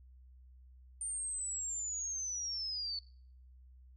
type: linear sweep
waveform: sine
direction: down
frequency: 8960 to 4435 Hz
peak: -36 dBFS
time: 1.01-2.99 s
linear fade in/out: 2 ms
effects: noise-tail reverb RT60 0.6 s tail -25 dB re dry + added 63 Hz sine -55 dBFS peak until 3.96 s